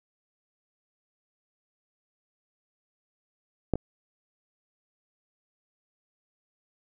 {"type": "clicks", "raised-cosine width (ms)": 2, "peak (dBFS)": [-10, -18], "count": 2, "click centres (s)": [3.737, 3.756], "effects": []}